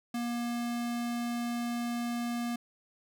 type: tone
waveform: square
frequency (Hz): 238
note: A#3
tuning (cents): +36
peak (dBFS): -32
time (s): 0.14-2.56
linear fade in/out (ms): 5
effects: none